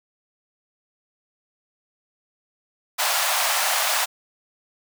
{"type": "high-pass noise", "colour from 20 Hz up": "pink", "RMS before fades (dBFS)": -22, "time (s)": [2.98, 4.06], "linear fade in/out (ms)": 20, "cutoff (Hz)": 630, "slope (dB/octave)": 48, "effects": []}